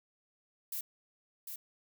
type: noise with echo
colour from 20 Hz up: violet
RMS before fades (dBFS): -38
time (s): 0.72-0.81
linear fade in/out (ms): 5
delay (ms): 750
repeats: 1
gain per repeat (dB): -5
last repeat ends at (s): 1.56
effects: none